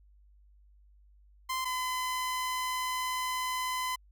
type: tone pair in turn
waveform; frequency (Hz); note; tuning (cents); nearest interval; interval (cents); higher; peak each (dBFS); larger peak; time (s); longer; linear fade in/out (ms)
sawtooth; 1038 / 1016.6; C6 / B5; -14 / +50; unison; 36; first; -27; neither; 1.49-1.65 / 1.65-3.96; second; 10
effects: added 50 Hz sine -57 dBFS peak until 4.11 s